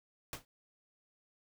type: noise with exponential decay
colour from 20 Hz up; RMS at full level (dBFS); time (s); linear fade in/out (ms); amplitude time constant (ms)
pink; -37; 0.33-0.45; 1; 26
effects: none